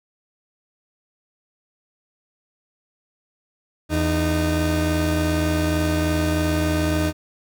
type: tone pair together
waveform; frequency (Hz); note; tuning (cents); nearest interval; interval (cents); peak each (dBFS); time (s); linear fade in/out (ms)
30% pulse; 82.67 / 307.3; E2 / D#4; +6 / -21; octave + major seventh; 2273; -19; 3.89-7.13; 50
effects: none